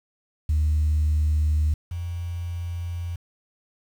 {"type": "tone pair in turn", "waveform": "sine", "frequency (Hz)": [76.5, 86.44], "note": ["D#2", "F2"], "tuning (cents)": [-29, -17], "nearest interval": "major second", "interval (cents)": 212, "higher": "second", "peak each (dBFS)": [-17, -27], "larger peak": "first", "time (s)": [[0.49, 1.74], [1.91, 3.16]], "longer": "neither", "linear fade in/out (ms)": 5, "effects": ["tanh soft clip ceiling -15 dBFS", "8-bit"]}